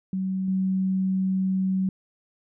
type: tone with level steps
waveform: sine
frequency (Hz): 189.1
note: F#3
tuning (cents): +38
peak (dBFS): -24 / -21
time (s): 0.13-1.89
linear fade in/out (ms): 2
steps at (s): 0.48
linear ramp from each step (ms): 2
effects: none